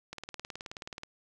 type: click train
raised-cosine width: 0.2 ms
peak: -23 dBFS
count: 18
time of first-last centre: 0.13-1.034 s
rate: 18.8 Hz
effects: none